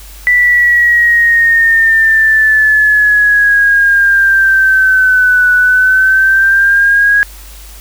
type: exponential two-way sweep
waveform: sine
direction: down then up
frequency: 1975.5 to 1480 to 1656 Hz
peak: -5 dBFS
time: 0.27-7.23 s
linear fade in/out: 0 ms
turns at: 5.52 s
effects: added 50 Hz sine -31 dBFS peak until 7.8 s + white hiss -36 dBFS RMS until 7.8 s